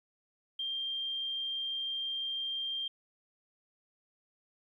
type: tone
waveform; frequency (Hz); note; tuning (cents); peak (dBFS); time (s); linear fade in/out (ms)
sine; 3183; G7; +26; -33; 0.59-2.88; 5
effects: 12-bit